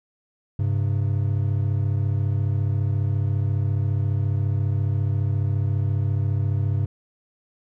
triangle tone pair together, 99.53 / 134.1 Hz, G2 / C3, +27 / +43 cents, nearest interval perfect fourth, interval 516 cents, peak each -19 / -23 dBFS, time 0.59-6.86 s, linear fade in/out 5 ms, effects none

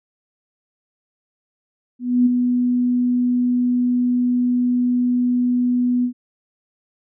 sine tone with ADSR envelope, 246.5 Hz, B3, 3 cents flat, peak -10 dBFS, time 1.99-6.13 s, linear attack 270 ms, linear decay 17 ms, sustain -5 dB, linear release 90 ms, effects none

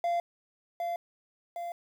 triangle tone with echo, 690 Hz, F5, 21 cents flat, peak -24 dBFS, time 0.04-0.2 s, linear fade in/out 2 ms, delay 760 ms, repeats 2, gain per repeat -4 dB, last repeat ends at 1.72 s, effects 9-bit

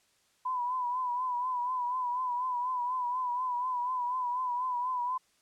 sine tone with vibrato, 995 Hz, B5, 13 cents sharp, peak -29 dBFS, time 0.45-5.18 s, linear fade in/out 10 ms, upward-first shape triangle, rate 4.1 Hz, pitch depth 66 cents each way, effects white hiss -69 dBFS RMS until 5.41 s + low-pass 9000 Hz 12 dB/octave

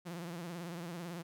sawtooth tone with vibrato, 171.6 Hz, F3, 30 cents flat, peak -37 dBFS, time 0.05-1.23 s, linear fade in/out 20 ms, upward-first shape triangle, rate 18 Hz, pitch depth 110 cents each way, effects none

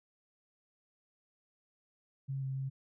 sine tone with pitch steps, 135.8 / 133.5 / 134.4 Hz, C#3 / C3 / C3, -35 / +35 / +47 cents, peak -34 dBFS, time 2.28-2.7 s, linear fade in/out 20 ms, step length 140 ms, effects none

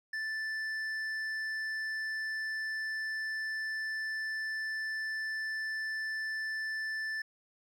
sine tone with hard clipping, 1760 Hz, A6, in tune, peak -35 dBFS, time 0.13-7.22 s, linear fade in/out 5 ms, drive 6 dB, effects none

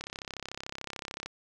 click train, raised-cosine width 0.2 ms, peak -20 dBFS, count 43, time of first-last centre 0.01-1.26 s, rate 33.6 Hz, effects none

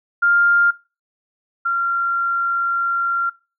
sine tone pair in turn, 1400 / 1379.1 Hz, F6 / F6, +4 / -22 cents, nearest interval unison, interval 26 cents, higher first, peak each -12 / -16 dBFS, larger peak first, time 0.22-0.71 / 1.65-3.3 s, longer second, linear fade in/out 10 ms, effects noise-tail reverb RT60 0.3 s tail -21 dB re dry

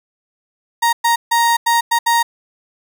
35% pulse tone bursts at uneven times, 934 Hz, A#5, 3 cents sharp, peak -10 dBFS, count 6, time 0.82-0.93 / 1.04-1.16 / 1.31-1.57 / 1.66-1.81 / 1.91-1.99 / 2.06-2.23 s, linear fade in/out 10 ms, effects none

